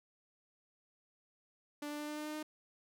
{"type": "tone with pitch steps", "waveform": "sawtooth", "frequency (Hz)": [293.7, 295.7, 297.8, 299.9, 302, 304.1, 306.2], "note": ["D4", "D4", "D4", "D4", "D4", "D#4", "D#4"], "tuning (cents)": [0, 12, 24, 36, 48, -40, -28], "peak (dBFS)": -36, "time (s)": [1.82, 2.429], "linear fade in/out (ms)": 5, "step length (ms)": 87, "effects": []}